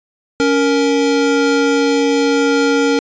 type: tone pair together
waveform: square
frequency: 279.9 / 466.2 Hz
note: C#4 / A#4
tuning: +17 / 0 cents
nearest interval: major sixth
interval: 883 cents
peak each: -15 dBFS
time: 0.4-2.99 s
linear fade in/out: 0 ms
effects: resampled to 16000 Hz